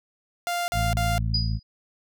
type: tone bursts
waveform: sawtooth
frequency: 698 Hz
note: F5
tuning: 1 cent flat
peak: -21 dBFS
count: 3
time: 0.47-1.18 s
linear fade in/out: 0 ms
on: 210 ms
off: 40 ms
type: harmonic tone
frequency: 55.3 Hz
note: A1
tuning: 9 cents sharp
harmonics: 1 / 2 / 3 / 4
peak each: -26 / -26 / -33 / -38 dBFS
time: 0.72-1.6 s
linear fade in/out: 50 ms
type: tone with exponential decay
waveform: sine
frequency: 4923 Hz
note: D#8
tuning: 19 cents flat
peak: -20 dBFS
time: 1.34-1.63 s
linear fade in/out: 5 ms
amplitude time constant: 63 ms
effects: none